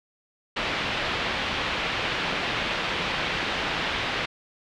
white low-pass noise, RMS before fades -28 dBFS, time 0.56-4.26 s, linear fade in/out 10 ms, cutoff 3400 Hz, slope 24 dB/octave, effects none

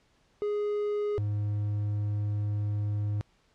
triangle tone pair in turn, 415.3 / 103.83 Hz, G#4 / G#2, 0 / 0 cents, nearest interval 2 octaves, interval 2400 cents, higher first, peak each -25 dBFS, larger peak neither, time 0.42-1.18 / 1.18-3.21 s, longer second, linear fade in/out 0 ms, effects pink hiss -67 dBFS RMS until 3.54 s + low-pass 6000 Hz 12 dB/octave

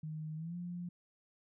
sine tone with pitch glide, 155.56 to 175.62 Hz, D#3 to F3, 0 to +10 cents, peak -39 dBFS, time 0.03-0.89 s, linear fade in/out 5 ms, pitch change +210 cents, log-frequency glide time 0.36-0.56 s, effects none

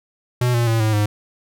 square tone with pitch steps, 123.47 / 118.44 / 113.62 / 108.99 / 104.55 Hz, B2 / A#2 / A#2 / A2 / G#2, 0 / +28 / -44 / -16 / +12 cents, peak -16 dBFS, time 0.41-1.06 s, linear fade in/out 5 ms, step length 130 ms, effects none

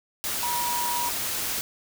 sine tone in noise, 962 Hz, B5, 46 cents flat, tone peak -27 dBFS, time 0.43-1.09 s, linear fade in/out 0 ms, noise white, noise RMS -29 dBFS, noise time 0.24-1.61 s, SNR -1 dB, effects none

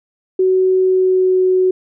sine tone with pitch glide, 374 to 371 Hz, F#4 to F#4, +19 to +5 cents, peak -10 dBFS, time 0.39-1.71 s, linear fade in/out 5 ms, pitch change -14 cents, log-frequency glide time 0.8-1.41 s, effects none

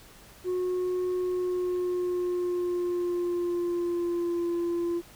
sine tone with pitch glide, 363.9 to 343.5 Hz, F#4 to F4, -29 to -29 cents, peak -23 dBFS, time 0.44-5.02 s, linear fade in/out 50 ms, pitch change -100 cents, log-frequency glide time 1.18-4.5 s, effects tanh soft clip ceiling -25 dBFS + pink hiss -52 dBFS RMS until 5.15 s

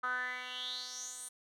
10% pulse tone with band-pass filter sweep, 250.9 Hz, B3, 28 cents sharp, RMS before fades -40 dBFS, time 0.03-1.29 s, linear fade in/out 10 ms, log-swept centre 1300 to 9400 Hz, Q 6.5, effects none

